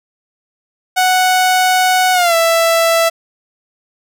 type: tone with pitch glide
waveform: sawtooth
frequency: 740 to 663.1 Hz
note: F#5 to E5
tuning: 0 to +10 cents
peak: -6 dBFS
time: 0.96-3.1 s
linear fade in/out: 20 ms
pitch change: -190 cents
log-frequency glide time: 2.13-2.35 s
effects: none